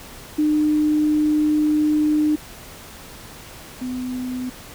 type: tone pair in turn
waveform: sine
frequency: 302.9 / 252.7 Hz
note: D#4 / B3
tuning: -46 / +40 cents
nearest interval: minor third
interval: 314 cents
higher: first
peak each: -15 / -24 dBFS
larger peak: first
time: 0.38-2.36 / 3.81-4.5 s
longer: first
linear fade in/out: 10 ms
effects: pink hiss -40 dBFS RMS until 4.74 s